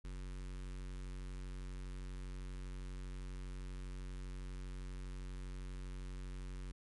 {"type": "tone with notch filter", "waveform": "square", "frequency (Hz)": 46.25, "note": "F#1", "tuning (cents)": 0, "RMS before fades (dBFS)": -45, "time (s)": [0.04, 6.72], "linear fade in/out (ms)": 10, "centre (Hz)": 680, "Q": 1.1, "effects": ["MP3 48 kbps"]}